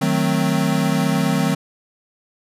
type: chord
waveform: square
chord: D# diminished seventh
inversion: none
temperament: equal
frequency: 155.56 / 185 / 220 / 261.6 Hz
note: D#3 / F#3 / A3 / C4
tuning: 0 / 0 / 0 / 0 cents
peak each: -22 / -22 / -24 / -23 dBFS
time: 0.01-1.55 s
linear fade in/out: 10 ms
effects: resampled to 32000 Hz